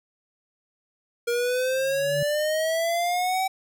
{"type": "exponential sweep", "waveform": "square", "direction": "up", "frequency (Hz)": [470.9, 768], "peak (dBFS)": -23, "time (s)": [1.27, 3.48], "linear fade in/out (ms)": 10}
{"type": "tone with exponential growth", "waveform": "sine", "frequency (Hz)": 146.83, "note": "D3", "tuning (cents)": 0, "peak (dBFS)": -26, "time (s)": [1.67, 2.23], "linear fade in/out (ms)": 2, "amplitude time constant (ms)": 120}
{"effects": []}